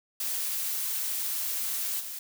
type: noise with level steps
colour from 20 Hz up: blue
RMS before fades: -31 / -38 dBFS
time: 0.2-2.19 s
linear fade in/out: 5 ms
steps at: 1.99 s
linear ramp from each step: 20 ms
effects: none